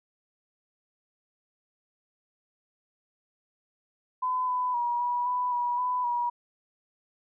sine tone with pitch steps, 1011 / 1000 / 958 / 972 / 992 / 969 / 997 / 962 Hz, B5 / B5 / A#5 / B5 / B5 / B5 / B5 / B5, +40 / +21 / +47 / -28 / +7 / -33 / +16 / -46 cents, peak -25 dBFS, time 4.22-6.3 s, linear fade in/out 10 ms, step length 260 ms, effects none

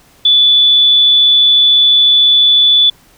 sine tone, 3466 Hz, A7, 27 cents flat, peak -5 dBFS, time 0.25-2.9 s, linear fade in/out 5 ms, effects pink hiss -47 dBFS RMS until 3.17 s

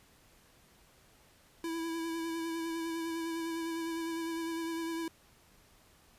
square tone with vibrato, 330 Hz, E4, 2 cents sharp, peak -35 dBFS, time 1.64-5.08 s, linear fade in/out 2 ms, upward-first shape sine, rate 9.9 Hz, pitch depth 23 cents each way, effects pink hiss -63 dBFS RMS until 6.18 s + resampled to 32000 Hz

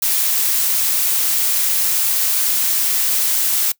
blue noise, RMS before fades -17 dBFS, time 0.02-3.72 s, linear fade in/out 5 ms, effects noise-tail reverb RT60 0.1 s tail -22 dB re dry

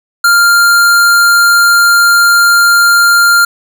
square tone, 1396.9 Hz, F6, in tune, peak -5 dBFS, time 0.24-3.45 s, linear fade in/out 5 ms, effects none

